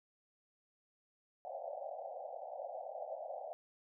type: band-pass noise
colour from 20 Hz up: white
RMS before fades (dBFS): -45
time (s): 1.45-3.53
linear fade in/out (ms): 0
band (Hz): 530 to 780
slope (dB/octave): 96
effects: none